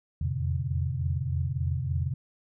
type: tone cluster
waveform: sine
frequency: 82.7 / 86.1 / 111.9 / 131.8 / 149.5 Hz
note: E2 / F2 / A2 / C3 / D3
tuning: +6 / -24 / +30 / +13 / +31 cents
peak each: -35 / -30 / -36 / -30 / -38 dBFS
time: 0.21-2.14 s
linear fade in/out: 5 ms
effects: none